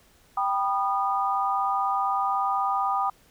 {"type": "chord", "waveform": "sine", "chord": "G augmented", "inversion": "none", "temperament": "just", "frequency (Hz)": [784, 980, 1225], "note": ["G5", "B5", "D#6"], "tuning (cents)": [0, -14, -27], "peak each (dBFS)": [-26, -29, -26], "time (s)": [0.37, 3.1], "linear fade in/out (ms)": 5, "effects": ["pink hiss -59 dBFS RMS until 3.3 s"]}